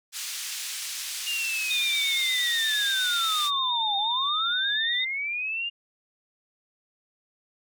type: band-pass noise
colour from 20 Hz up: white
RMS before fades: -34 dBFS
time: 0.12-3.51 s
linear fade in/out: 50 ms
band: 2300 to 8000 Hz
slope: 12 dB/octave
type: linear two-way sweep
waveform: sine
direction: down then up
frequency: 2841 to 784 to 2841 Hz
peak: -27 dBFS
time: 1.26-5.7 s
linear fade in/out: 20 ms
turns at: 3.97 s
type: tone with vibrato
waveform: sine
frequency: 3624 Hz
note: A#7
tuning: 50 cents flat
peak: -25 dBFS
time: 1.7-5.05 s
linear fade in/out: 10 ms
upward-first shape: triangle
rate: 8.5 Hz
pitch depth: 36 cents each way
effects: none